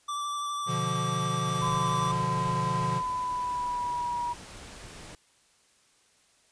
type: tone with vibrato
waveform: square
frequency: 1166 Hz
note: D6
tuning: 13 cents flat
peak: -31 dBFS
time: 0.08-2.12 s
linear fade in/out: 10 ms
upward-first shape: sine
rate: 12 Hz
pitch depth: 14 cents each way
type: chord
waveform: square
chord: B diminished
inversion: none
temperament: equal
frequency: 123.47 / 146.83 / 174.61 Hz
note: B2 / D3 / F3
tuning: 0 / 0 / 0 cents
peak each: -34 dBFS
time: 0.66-3.02 s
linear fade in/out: 50 ms
type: noise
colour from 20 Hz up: pink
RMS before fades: -45 dBFS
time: 1.48-5.15 s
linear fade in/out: 2 ms
type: tone with pitch glide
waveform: sine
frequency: 1017 to 961 Hz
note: C6 to B5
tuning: -50 to -48 cents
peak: -28 dBFS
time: 1.61-4.34 s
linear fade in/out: 20 ms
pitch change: -98 cents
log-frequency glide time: 2.81-4.2 s
effects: white hiss -64 dBFS RMS until 6.51 s + resampled to 22050 Hz